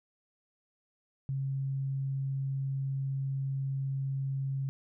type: tone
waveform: sine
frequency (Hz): 135.8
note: C#3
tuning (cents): -35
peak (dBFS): -30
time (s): 1.29-4.69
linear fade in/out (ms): 0
effects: none